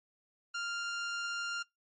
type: tone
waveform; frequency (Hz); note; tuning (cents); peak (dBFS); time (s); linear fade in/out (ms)
sawtooth; 1396; F6; -1; -31; 0.54-1.63; 10
effects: noise-tail reverb RT60 0.2 s tail -26 dB re dry + MP3 32 kbps